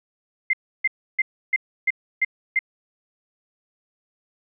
sine tone bursts, 2090 Hz, C7, 2 cents flat, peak -16 dBFS, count 7, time 0.5-2.591 s, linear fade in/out 5 ms, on 33 ms, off 310 ms, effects none

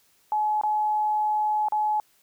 sine tone with dropouts, 850 Hz, G#5, 40 cents sharp, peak -21 dBFS, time 0.32-2 s, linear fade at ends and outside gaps 1 ms, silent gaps 0.613-0.635 / 1.685-1.722 s, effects white hiss -63 dBFS RMS until 2.22 s

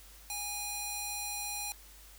square tone with band-pass filter, 821 Hz, G#5, 20 cents flat, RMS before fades -38 dBFS, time 0.3-1.72 s, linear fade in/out 0 ms, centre 11000 Hz, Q 0.63, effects added 50 Hz sine -55 dBFS peak until 2.18 s + white hiss -56 dBFS RMS until 2.18 s

